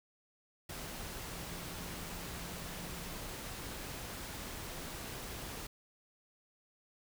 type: tone in noise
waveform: sine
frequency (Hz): 173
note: F3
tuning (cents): -16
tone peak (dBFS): -50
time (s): 1.31-3.17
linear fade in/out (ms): 5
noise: pink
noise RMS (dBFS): -44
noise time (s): 0.69-5.67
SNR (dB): -9
effects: none